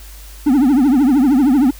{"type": "tone with vibrato", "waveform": "triangle", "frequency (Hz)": 270.7, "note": "C#4", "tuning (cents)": -41, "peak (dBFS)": -7, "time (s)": [0.46, 1.71], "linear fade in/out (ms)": 10, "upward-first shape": "triangle", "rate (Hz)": 13, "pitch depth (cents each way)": 230, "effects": ["added 50 Hz sine -34 dBFS peak until 1.79 s", "white hiss -41 dBFS RMS until 1.79 s"]}